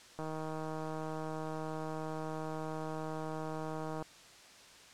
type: click train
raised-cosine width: 1 ms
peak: -27 dBFS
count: 603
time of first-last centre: 0.19-4.024 s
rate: 157 Hz
effects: white hiss -56 dBFS RMS until 4.93 s + low-pass 7000 Hz 12 dB/octave